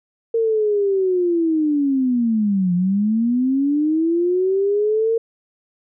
sine linear two-way sweep, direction down then up, 460.4 to 174.2 to 460.4 Hz, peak -15 dBFS, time 0.34-5.18 s, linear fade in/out 5 ms, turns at 2.74 s, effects none

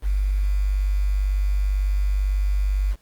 sine tone with quantisation, 49 Hz, G1, in tune, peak -18 dBFS, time 0.02-2.96 s, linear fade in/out 50 ms, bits 7, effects pink hiss -62 dBFS RMS until 3.01 s + Opus 24 kbps

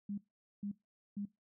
sine tone bursts, 202.9 Hz, G#3, 40 cents flat, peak -37 dBFS, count 3, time 0.09-1.254 s, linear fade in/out 5 ms, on 88 ms, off 450 ms, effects noise-tail reverb RT60 0.2 s tail -19 dB re dry

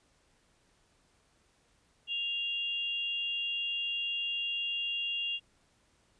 sine tone pair together, 2794 / 3320 Hz, F7 / G#7, 0 / -1 cents, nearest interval minor third, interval 299 cents, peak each -32 / -38 dBFS, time 2.07-5.4 s, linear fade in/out 50 ms, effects pink hiss -69 dBFS RMS until 6.19 s + resampled to 22050 Hz

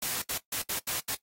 white noise bursts at uneven times, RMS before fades -32 dBFS, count 6, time 0.02-0.22 / 0.29-0.38 / 0.52-0.62 / 0.69-0.79 / 0.87-1 / 1.08-1.15 s, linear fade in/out 5 ms, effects noise-tail reverb RT60 0.1 s tail -17 dB re dry + AAC 48 kbps

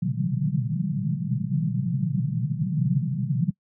pink band-pass noise, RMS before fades -25 dBFS, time 0.02-3.51 s, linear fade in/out 10 ms, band 120 to 200 Hz, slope 96 dB/octave, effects noise-tail reverb RT60 0.1 s tail -25 dB re dry

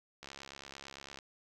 click train, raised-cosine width 0.2 ms, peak -29 dBFS, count 67, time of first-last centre 0.23-1.188 s, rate 68.9 Hz, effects 11-bit

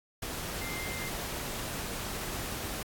sine tone in noise, 2093 Hz, C7, in tune, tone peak -39 dBFS, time 0.61-1.09 s, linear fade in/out 5 ms, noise pink, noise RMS -37 dBFS, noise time 0.22-2.83 s, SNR -5 dB, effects AAC 64 kbps

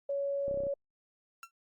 sine tone, 560 Hz, C#5, 18 cents sharp, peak -30 dBFS, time 0.09-0.74 s, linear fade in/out 5 ms
clicks, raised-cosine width 2 ms, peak -30 dBFS, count 7, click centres 0.481 / 0.512 / 0.543 / 0.574 / 0.604 / 0.636 / 0.668 s
30% pulse tone with exponential decay, 1356 Hz, E6, 49 cents sharp, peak -38 dBFS, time 1.43-1.51 s, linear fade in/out 1 ms, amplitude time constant 17 ms
effects Opus 32 kbps

